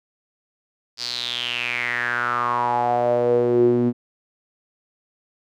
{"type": "tone with band-pass filter sweep", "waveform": "sawtooth", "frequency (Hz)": 121.1, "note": "B2", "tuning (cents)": -34, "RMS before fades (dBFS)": -21, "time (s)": [0.97, 3.93], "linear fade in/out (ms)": 50, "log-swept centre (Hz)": [4900, 270], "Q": 6.9, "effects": []}